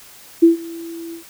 sine tone with ADSR envelope, 333.4 Hz, E4, 20 cents sharp, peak -4 dBFS, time 0.42-1.24 s, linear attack 14 ms, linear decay 130 ms, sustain -24 dB, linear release 110 ms, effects white hiss -43 dBFS RMS until 1.29 s

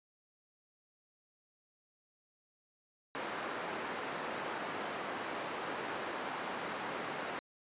white band-pass noise, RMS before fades -40 dBFS, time 3.15-7.39 s, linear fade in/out 0 ms, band 230 to 1400 Hz, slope 12 dB/octave, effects resampled to 8000 Hz

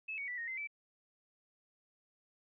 sine tone with pitch steps, 2598 / 2239 / 1968 / 1861 / 2068 / 2315 Hz, E7 / C#7 / B6 / A#6 / C7 / D7, -26 / +17 / -7 / -3 / -21 / -25 cents, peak -38 dBFS, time 0.08-0.674 s, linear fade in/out 10 ms, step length 99 ms, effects none

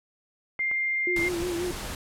sine tone, 2105 Hz, C7, 10 cents sharp, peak -24 dBFS, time 0.59-1.29 s, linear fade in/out 10 ms
clicks, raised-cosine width 0.5 ms, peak -26 dBFS, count 2, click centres 0.592 / 0.714 s
sine tone with vibrato, 349.2 Hz, F4, in tune, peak -27 dBFS, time 1.07-1.71 s, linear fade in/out 2 ms, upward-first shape sine, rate 5.6 Hz, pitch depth 62 cents each way
pink noise, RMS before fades -35 dBFS, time 1.16-1.95 s, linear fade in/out 2 ms
effects low-pass 12000 Hz 12 dB/octave

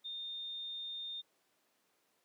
sine tone, 3640 Hz, A#7, 42 cents flat, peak -40 dBFS, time 0.04-1.22 s, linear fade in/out 20 ms, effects pink hiss -75 dBFS RMS until 2.24 s + high-pass 300 Hz 12 dB/octave

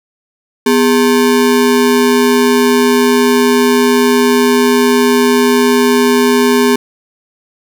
square ring-modulated tone, 328.3 Hz, E4, 7 cents flat, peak -5 dBFS, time 0.66-6.76 s, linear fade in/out 5 ms, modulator 80.6 Hz, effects none

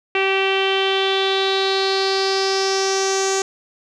sawtooth tone with low-pass filter sweep, 386.5 Hz, G4, 24 cents flat, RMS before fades -19 dBFS, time 0.15-3.42 s, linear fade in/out 2 ms, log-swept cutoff 2600 to 6700 Hz, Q 5.3, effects none

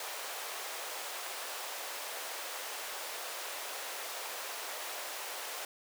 pink high-pass noise, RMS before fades -41 dBFS, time 0-5.65 s, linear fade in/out 2 ms, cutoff 510 Hz, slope 24 dB/octave, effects none

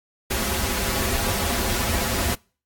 pink noise with comb filter, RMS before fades -24 dBFS, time 0.3-2.35 s, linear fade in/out 10 ms, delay 6.6 ms, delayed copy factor -0.75, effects noise-tail reverb RT60 0.4 s tail -26 dB re dry + AAC 64 kbps

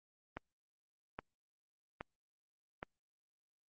click train, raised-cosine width 0.5 ms, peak -26 dBFS, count 4, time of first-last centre 0.37-2.829 s, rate 1.22 Hz, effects Opus 32 kbps

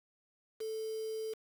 sine tone with quantisation, 440 Hz, A4, in tune, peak -36 dBFS, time 0.6-1.34 s, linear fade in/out 10 ms, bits 8, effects none

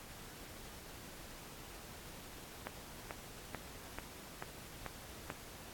click train, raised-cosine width 0.5 ms, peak -25 dBFS, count 7, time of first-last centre 2.67-5.302 s, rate 2.28 Hz, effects pink hiss -52 dBFS RMS until 5.73 s + AAC 64 kbps

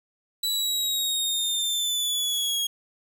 sawtooth linear sweep, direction down, 3951 to 3281 Hz, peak -21 dBFS, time 0.43-2.67 s, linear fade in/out 5 ms, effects 9-bit

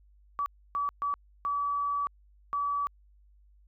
sine tone bursts at uneven times, 1146 Hz, D6, 43 cents flat, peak -27 dBFS, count 5, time 0.39-0.46 / 0.75-0.89 / 1.02-1.14 / 1.45-2.07 / 2.53-2.87 s, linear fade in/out 0 ms, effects added 50 Hz sine -57 dBFS peak until 3.67 s

